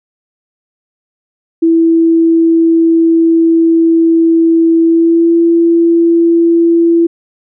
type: tone with pitch glide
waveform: sine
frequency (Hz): 329.6 to 336.1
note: E4 to E4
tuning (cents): 0 to +34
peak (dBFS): -5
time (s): 1.62-7.07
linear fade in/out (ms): 10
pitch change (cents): +34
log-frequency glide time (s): 4.82-5.35
effects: none